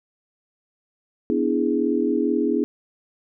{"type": "chord", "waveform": "sine", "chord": "E dominant seventh", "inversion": "second", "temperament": "equal with one note detuned", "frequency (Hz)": [246.9, 291.1, 329.6, 415.3], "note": ["B3", "D4", "E4", "G#4"], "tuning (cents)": [0, -15, 0, 0], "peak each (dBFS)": -24, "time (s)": [1.3, 2.64], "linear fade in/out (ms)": 0, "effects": []}